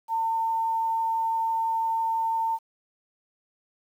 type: tone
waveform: sine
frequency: 903 Hz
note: A5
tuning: 45 cents sharp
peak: -23 dBFS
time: 0.08-2.59 s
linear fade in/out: 50 ms
effects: 9-bit